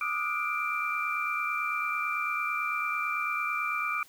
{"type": "tone cluster", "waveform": "sine", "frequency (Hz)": [1196, 1265, 1434, 2356], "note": ["D6", "D#6", "F6", "D7"], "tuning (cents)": [31, 28, 45, 5], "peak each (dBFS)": [-34, -34, -37, -31], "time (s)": [0.01, 4.03], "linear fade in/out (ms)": 2, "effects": ["white hiss -57 dBFS RMS until 4.08 s"]}